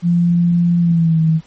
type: tone with pitch glide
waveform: sine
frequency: 172.7 to 160.21 Hz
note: F3 to E3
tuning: -19 to -49 cents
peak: -10 dBFS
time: 0.02-1.41 s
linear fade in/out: 50 ms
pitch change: -130 cents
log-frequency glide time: 0.79-1.2 s
effects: pink hiss -49 dBFS RMS until 1.46 s + MP3 32 kbps